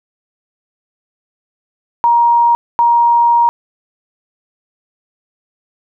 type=tone bursts at uneven times; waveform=sine; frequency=943 Hz; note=A#5; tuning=20 cents sharp; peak=-7 dBFS; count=2; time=2.04-2.55 / 2.79-3.49 s; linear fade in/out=0 ms; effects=none